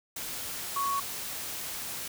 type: tone in noise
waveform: sine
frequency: 1112 Hz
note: C#6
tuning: 5 cents sharp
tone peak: -27 dBFS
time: 0.76-1 s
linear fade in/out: 5 ms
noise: white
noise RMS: -37 dBFS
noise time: 0.16-2.08 s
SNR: +7 dB
effects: none